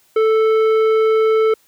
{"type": "tone with tanh clipping", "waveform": "sine", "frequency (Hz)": 440, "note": "A4", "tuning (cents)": 0, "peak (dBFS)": -13, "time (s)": [0.16, 1.54], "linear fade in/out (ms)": 5, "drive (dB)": 11, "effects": ["white hiss -56 dBFS RMS until 1.67 s", "high-pass 60 Hz 12 dB/octave"]}